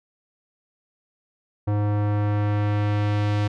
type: tone with low-pass filter sweep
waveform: square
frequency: 103.83 Hz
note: G#2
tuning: in tune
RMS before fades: -22 dBFS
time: 1.67-3.48 s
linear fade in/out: 10 ms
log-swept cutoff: 930 to 4400 Hz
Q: 0.78
effects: none